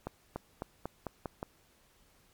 accelerating click train, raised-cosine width 1 ms, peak -22 dBFS, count 7, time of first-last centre 0.07-1.429 s, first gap 290 ms, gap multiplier 0.9, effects pink hiss -66 dBFS RMS until 2.33 s + MP3 96 kbps

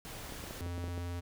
pink noise, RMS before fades -45 dBFS, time 0.05-0.61 s, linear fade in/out 0 ms
clicks, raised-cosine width 2 ms, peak -30 dBFS, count 9, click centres 0.323 / 0.439 / 0.509 / 0.608 / 0.663 / 0.78 / 0.841 / 0.881 / 0.978 s
square tone with vibrato, 87.31 Hz, F2, in tune, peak -37 dBFS, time 0.6-1.21 s, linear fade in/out 20 ms, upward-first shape sine, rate 20 Hz, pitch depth 16 cents each way
effects none

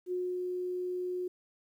sine tone with ADSR envelope, 362 Hz, F#4, 38 cents flat, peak -30 dBFS, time 0.06-1.28 s, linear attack 59 ms, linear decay 250 ms, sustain -2 dB, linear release 6 ms, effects 11-bit

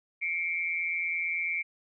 sine tone pair together, 2158 / 2327 Hz, C#7 / D7, -47 / -17 cents, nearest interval minor second, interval 130 cents, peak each -32 / -30 dBFS, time 0.21-1.63 s, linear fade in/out 20 ms, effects none

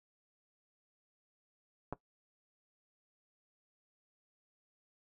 clicks, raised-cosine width 1 ms, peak -24 / -30 dBFS, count 2, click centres 1.926 / 1.933 s, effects noise-tail reverb RT60 0.1 s tail -17 dB re dry

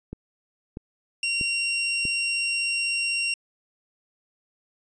click train, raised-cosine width 3 ms, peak -21 dBFS, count 4, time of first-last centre 0.13-2.053 s, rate 1.56 Hz
sawtooth tone, 2756 Hz, F7, 24 cents flat, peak -20 dBFS, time 1.23-3.34 s, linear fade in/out 2 ms
effects resampled to 22050 Hz

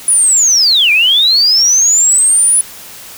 sine linear two-way sweep, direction down then up, 10030 to 2337 to 10030 Hz, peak -6 dBFS, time 0.08-2.61 s, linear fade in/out 2 ms, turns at 0.92 s, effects white hiss -32 dBFS RMS until 3.17 s

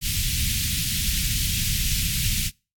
pink band-stop noise, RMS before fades -24 dBFS, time 0.01-2.51 s, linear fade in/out 50 ms, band 170 to 2500 Hz, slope 24 dB/octave, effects noise-tail reverb RT60 0.3 s tail -25 dB re dry + AAC 64 kbps

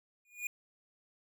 square tone with exponential growth, 2441 Hz, D#7, 34 cents flat, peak -32 dBFS, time 0.25-0.47 s, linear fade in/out 2 ms, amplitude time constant 46 ms, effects none

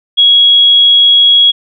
sine tone, 3322 Hz, G#7, in tune, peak -3 dBFS, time 0.17-1.52 s, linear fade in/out 20 ms, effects none

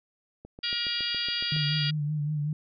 click train, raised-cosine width 2 ms, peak -30 dBFS, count 9, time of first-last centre 0.45-1.564 s, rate 7.18 Hz
harmonic tone, 474.9 Hz, A#4, 32 cents sharp, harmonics 3 / 4 / 5 / 6 / 7 / 8 / 9 / 10, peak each -39 / -39 / -40 / -34 / -33 / -38 / -43 / -32 dBFS, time 0.63-1.91 s, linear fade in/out 10 ms
sine tone with vibrato, 149.7 Hz, D3, 33 cents sharp, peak -26 dBFS, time 1.52-2.53 s, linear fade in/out 2 ms, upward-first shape sine, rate 5.3 Hz, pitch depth 45 cents each way
effects none

